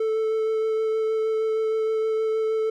triangle tone with vibrato, 440 Hz, A4, in tune, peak -19 dBFS, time 0-2.7 s, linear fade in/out 5 ms, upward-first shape sine, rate 6.4 Hz, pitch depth 10 cents each way, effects none

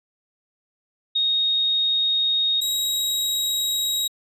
sine / sawtooth tone pair in turn, 3729 / 3818 Hz, A#7 / A#7, 0 / +41 cents, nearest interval unison, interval 41 cents, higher second, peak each -18 dBFS, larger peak neither, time 1.15-2.61 / 2.61-4.08 s, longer second, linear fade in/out 10 ms, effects resampled to 32000 Hz

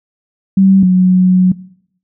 sine tone pair in turn, 192.5 / 183.81 Hz, G3 / F#3, -31 / -11 cents, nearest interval minor second, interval 80 cents, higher first, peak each -5 dBFS, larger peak neither, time 0.57-0.83 / 0.83-1.52 s, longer second, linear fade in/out 5 ms, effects noise-tail reverb RT60 0.7 s tail -20 dB re dry

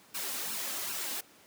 white noise with flanger, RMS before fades -36 dBFS, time 0.14-1.21 s, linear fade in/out 10 ms, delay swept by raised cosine 0.72 to 3.82 ms, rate 2.6 Hz, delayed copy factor +0.7, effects pink hiss -58 dBFS RMS until 1.46 s + high-pass 200 Hz 12 dB/octave

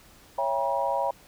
sine chord, C# diminished seventh, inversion none, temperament just, 554.4 / 665.2 / 798.3 / 957.9 Hz, C#5 / E5 / G5 / Bb5, 0 / +16 / +31 / +47 cents, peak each -29 / -31 / -30 / -28 dBFS, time 0.38-1.11 s, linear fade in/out 5 ms, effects pink hiss -54 dBFS RMS until 1.27 s

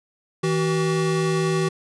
square tone pair together, 161.13 / 379.5 Hz, E3 / F#4, -39 / +44 cents, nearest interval octave + minor third, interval 1483 cents, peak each -23 dBFS, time 0.43-1.69 s, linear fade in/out 10 ms, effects resampled to 22050 Hz

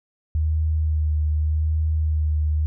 sine tone with vibrato, 77.3 Hz, D#2, 11 cents flat, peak -18 dBFS, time 0.35-2.66 s, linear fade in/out 0 ms, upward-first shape sine, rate 0.84 Hz, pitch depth 24 cents each way, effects none

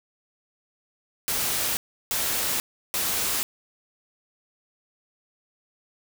white noise bursts, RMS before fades -26 dBFS, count 3, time 1.28-3.43 s, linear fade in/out 0 ms, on 490 ms, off 340 ms, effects none

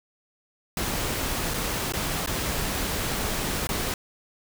pink noise with dropouts, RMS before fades -28 dBFS, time 0.77-3.94 s, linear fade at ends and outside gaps 2 ms, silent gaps 1.538-1.541 / 1.923-1.936 / 2.262-2.273 / 3.671-3.69 s, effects none

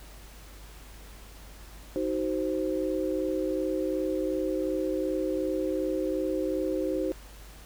sine chord, C diminished, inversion first, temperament just, 314 / 376.7 / 523.3 Hz, Eb4 / Gb4 / C5, +16 / +31 / 0 cents, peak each -30 / -31 / -31 dBFS, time 1.96-7.12 s, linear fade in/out 0 ms, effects added 50 Hz sine -46 dBFS peak until 7.65 s + pink hiss -51 dBFS RMS until 7.65 s

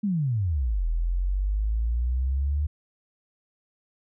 sine exponential two-way sweep, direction down then up, 216.4 to 40.12 to 75.2 Hz, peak -22 dBFS, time 0.03-2.67 s, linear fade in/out 10 ms, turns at 0.87 s, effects none

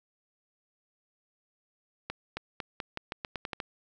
accelerating click train, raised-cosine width 0.3 ms, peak -18 dBFS, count 11, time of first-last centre 2.1-3.602 s, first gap 270 ms, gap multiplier 0.86, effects none

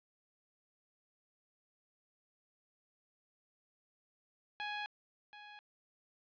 15% pulse tone with echo, 833 Hz, G#5, 5 cents sharp, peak -32 dBFS, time 4.6-4.86 s, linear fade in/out 0 ms, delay 730 ms, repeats 1, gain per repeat -13 dB, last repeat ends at 5.59 s, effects resampled to 11025 Hz

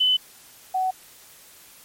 sine tone pair in turn, 3017 / 749 Hz, F#7 / F#5, +33 / +21 cents, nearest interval 2 octaves, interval 2412 cents, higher first, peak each -16 / -20 dBFS, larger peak first, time 0-0.17 / 0.74-0.91 s, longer neither, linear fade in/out 10 ms, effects white hiss -49 dBFS RMS until 1.84 s + MP3 64 kbps

